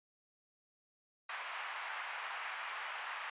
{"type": "band-pass noise", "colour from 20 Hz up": "pink", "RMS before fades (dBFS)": -43, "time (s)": [1.29, 3.3], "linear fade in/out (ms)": 5, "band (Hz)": [890, 2700], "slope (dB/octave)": 24, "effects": ["resampled to 8000 Hz"]}